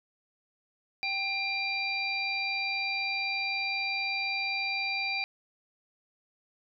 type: harmonic tone with a mistuned harmonic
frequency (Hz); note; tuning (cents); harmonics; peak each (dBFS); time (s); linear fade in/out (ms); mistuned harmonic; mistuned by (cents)
784; G5; 0; 1 / 3 / 5 / 6; -38 / -30 / -40 / -37; 1.03-5.24; 0; 3; +24
effects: none